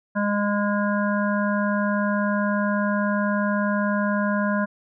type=harmonic tone; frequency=204.9 Hz; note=G#3; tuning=23 cents flat; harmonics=1 / 3 / 5 / 7 / 8; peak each=-22 / -27 / -29 / -30 / -31 dBFS; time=0.15-4.66 s; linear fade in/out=20 ms; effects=none

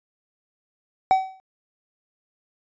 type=tone with exponential decay; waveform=triangle; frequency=760 Hz; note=F#5; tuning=46 cents sharp; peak=-9 dBFS; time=1.11-1.4 s; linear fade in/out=0 ms; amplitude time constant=61 ms; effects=resampled to 16000 Hz

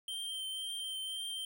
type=tone with vibrato; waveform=square; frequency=3136 Hz; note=G7; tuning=in tune; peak=-38 dBFS; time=0.08-1.45 s; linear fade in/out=2 ms; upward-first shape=triangle; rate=1.9 Hz; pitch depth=20 cents each way; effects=none

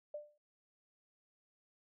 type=tone with exponential decay; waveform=sine; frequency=594 Hz; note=D5; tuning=20 cents sharp; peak=-38 dBFS; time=0.14-0.38 s; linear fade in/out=5 ms; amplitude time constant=51 ms; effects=none

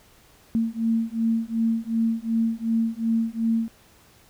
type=beating tone pair; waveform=sine; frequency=225.6 / 228.3 Hz; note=A3 / A#3; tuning=+44 / -36 cents; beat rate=2.7 Hz; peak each=-24 dBFS; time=0.55-3.68 s; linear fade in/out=0 ms; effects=pink hiss -55 dBFS RMS until 4.29 s

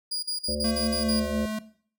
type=tone bursts; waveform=35% pulse; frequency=4867 Hz; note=D#8; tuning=39 cents flat; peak=-26 dBFS; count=7; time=0.11-1.202 s; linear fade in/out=10 ms; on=120 ms; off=42 ms
type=harmonic tone; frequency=73.42 Hz; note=D2; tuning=in tune; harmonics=1 / 3 / 5 / 7 / 8; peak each=-34 / -33 / -38 / -34 / -35 dBFS; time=0.48-1.46 s; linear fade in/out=5 ms
type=tone with pitch glide; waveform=square; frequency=225.6 to 215.8 Hz; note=A3 to A3; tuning=+44 to -33 cents; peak=-28 dBFS; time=0.64-1.59 s; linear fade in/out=5 ms; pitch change=-77 cents; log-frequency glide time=0.99-1.23 s
effects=noise-tail reverb RT60 0.5 s tail -17 dB re dry

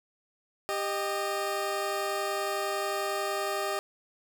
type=tone pair together; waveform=20% pulse; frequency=395 / 618 Hz; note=G4 / D#5; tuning=+13 / -12 cents; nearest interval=minor sixth; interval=775 cents; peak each=-27 dBFS; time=0.69-3.79 s; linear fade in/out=0 ms; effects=none

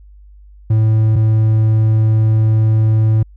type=tone pair in turn; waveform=triangle; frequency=109.7 / 109.7 Hz; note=A2 / A2; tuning=-5 / -5 cents; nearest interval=unison; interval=0 cents; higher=neither; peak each=-7 dBFS; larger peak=neither; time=0.7-1.16 / 1.16-3.23 s; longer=second; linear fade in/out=5 ms; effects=added 50 Hz sine -38 dBFS peak until 3.36 s

